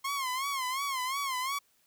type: tone with vibrato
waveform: sawtooth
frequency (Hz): 1067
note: C6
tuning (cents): +34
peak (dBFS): -27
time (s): 0.04-1.59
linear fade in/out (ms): 10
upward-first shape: sine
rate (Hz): 2.8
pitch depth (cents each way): 110
effects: white hiss -69 dBFS RMS until 1.86 s